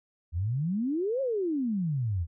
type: exponential two-way sweep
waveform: sine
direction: up then down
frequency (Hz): 77.78 to 556 to 77.78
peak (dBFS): -26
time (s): 0.32-2.27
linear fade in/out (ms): 50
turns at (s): 1.21
effects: none